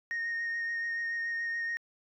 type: tone with vibrato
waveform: sine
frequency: 1853 Hz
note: A#6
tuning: 11 cents flat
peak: -29 dBFS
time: 0.11-1.77 s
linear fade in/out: 0 ms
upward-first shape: sine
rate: 7 Hz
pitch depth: 14 cents each way
effects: tanh soft clip ceiling -29 dBFS